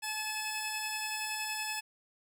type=tone pair together; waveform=15% pulse; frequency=860.8 / 2593 Hz; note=A5 / E7; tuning=-38 / -29 cents; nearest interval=octave + perfect fifth; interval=1909 cents; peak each=-31 / -30 dBFS; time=0.02-1.81 s; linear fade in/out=20 ms; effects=none